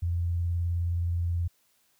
sine tone with vibrato, 86 Hz, F2, 26 cents flat, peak -25 dBFS, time 0.02-1.48 s, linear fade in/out 10 ms, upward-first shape sine, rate 19 Hz, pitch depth 27 cents each way, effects white hiss -68 dBFS RMS until 1.99 s

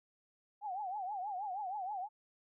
sine tone with vibrato, 784 Hz, G5, in tune, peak -37 dBFS, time 0.61-2.09 s, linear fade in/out 50 ms, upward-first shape triangle, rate 6.3 Hz, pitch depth 180 cents each way, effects none

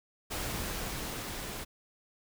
pink noise with level ramp, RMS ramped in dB -35 to -40 dBFS, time 0.3-1.65 s, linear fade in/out 20 ms, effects none

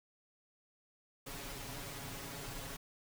pink noise with comb filter, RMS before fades -45 dBFS, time 1.26-2.77 s, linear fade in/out 10 ms, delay 7.2 ms, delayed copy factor +1, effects none

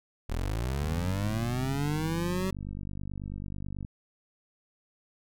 25% pulse linear sweep, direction up, 36.71 to 191.5 Hz, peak -25 dBFS, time 0.29-2.51 s, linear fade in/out 10 ms
click train, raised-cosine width 5 ms, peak -26 dBFS, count 150, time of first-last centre 0.82-3.848 s, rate 49.2 Hz
effects none

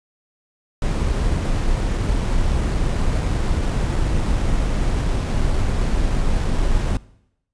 brown noise with sample-and-hold, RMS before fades -19 dBFS, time 0.82-6.97 s, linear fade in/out 2 ms, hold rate 8820 Hz, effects noise-tail reverb RT60 0.8 s tail -21 dB re dry + resampled to 22050 Hz

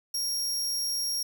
sawtooth tone, 5588 Hz, F8, in tune, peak -25 dBFS, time 0.14-1.23 s, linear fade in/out 5 ms, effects 9-bit

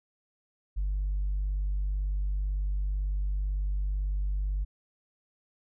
sine tone, 49 Hz, G1, in tune, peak -25 dBFS, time 0.76-4.65 s, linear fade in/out 20 ms, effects tanh soft clip ceiling -24 dBFS

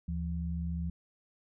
sine tone pair together, 75.73 / 170 Hz, D#2 / F3, -46 / -46 cents, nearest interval octave + major second, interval 1400 cents, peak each -34 / -35 dBFS, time 0.08-0.9 s, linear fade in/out 5 ms, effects none

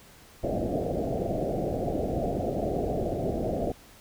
white low-pass noise, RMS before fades -29 dBFS, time 0.43-3.72 s, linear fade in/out 5 ms, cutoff 730 Hz, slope 96 dB/octave, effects pink hiss -53 dBFS RMS until 4 s

